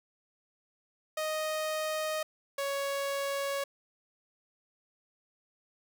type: tone pair in turn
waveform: sawtooth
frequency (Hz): 622.3 / 556.8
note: D#5 / C#5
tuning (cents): 0 / +8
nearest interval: major second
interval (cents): 192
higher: first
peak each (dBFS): -27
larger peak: neither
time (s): 1.17-2.23 / 2.58-3.64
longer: neither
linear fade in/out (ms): 5
effects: none